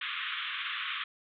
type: band-pass noise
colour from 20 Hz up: white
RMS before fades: -36 dBFS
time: 0.01-1.04 s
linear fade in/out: 5 ms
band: 1100 to 3600 Hz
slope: 96 dB/octave
effects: none